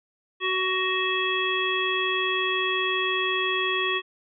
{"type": "harmonic tone with a mistuned harmonic", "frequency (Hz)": 373.8, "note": "F#4", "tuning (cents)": 18, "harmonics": [1, 3, 5, 7, 9], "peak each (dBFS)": [-29, -29, -29, -29, -29], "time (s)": [0.4, 4.02], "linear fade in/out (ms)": 50, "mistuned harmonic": 9, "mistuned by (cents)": -23, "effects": []}